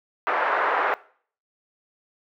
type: band-pass noise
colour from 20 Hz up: white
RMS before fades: -23 dBFS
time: 0.27-0.94 s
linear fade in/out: 0 ms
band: 460 to 1600 Hz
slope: 24 dB/octave
effects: noise-tail reverb RT60 0.5 s tail -20 dB re dry